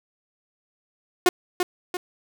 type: tone with echo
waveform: sawtooth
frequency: 360 Hz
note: F#4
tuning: 47 cents flat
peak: -10 dBFS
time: 1.26-1.29 s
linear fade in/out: 2 ms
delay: 340 ms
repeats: 2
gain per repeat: -6 dB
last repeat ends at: 1.97 s
effects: none